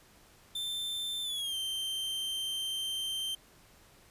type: tone with pitch glide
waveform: 45% pulse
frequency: 3556 to 3132 Hz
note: A7 to G7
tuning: +18 to -2 cents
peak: -33 dBFS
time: 0.55-3.35 s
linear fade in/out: 5 ms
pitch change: -220 cents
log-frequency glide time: 1.23-1.56 s
effects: pink hiss -60 dBFS RMS until 4.1 s + resampled to 32000 Hz